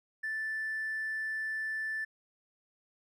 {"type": "tone with hard clipping", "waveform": "sine", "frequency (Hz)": 1760, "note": "A6", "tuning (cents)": 0, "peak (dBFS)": -33, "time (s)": [0.23, 2.05], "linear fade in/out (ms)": 10, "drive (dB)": 1, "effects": []}